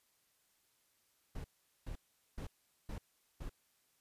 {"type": "noise bursts", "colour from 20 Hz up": "brown", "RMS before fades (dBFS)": -43, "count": 5, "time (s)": [1.35, 3.495], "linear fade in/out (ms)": 5, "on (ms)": 93, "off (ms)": 420, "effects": ["white hiss -75 dBFS RMS until 4 s", "resampled to 32000 Hz"]}